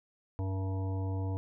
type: harmonic tone with a mistuned harmonic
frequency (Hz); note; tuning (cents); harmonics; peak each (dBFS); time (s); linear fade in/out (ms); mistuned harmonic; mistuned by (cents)
95.8; G2; -39; 1 / 3 / 5 / 7 / 9 / 10; -31 / -41 / -45 / -48 / -50 / -51; 0.39-1.37; 0; 5; -24
effects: none